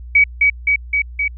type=tone with echo; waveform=sine; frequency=2270 Hz; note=C#7; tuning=41 cents sharp; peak=-7 dBFS; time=0.15-0.24 s; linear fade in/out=5 ms; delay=260 ms; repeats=4; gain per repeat=-2 dB; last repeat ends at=1.28 s; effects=added 60 Hz sine -30 dBFS peak until 1.37 s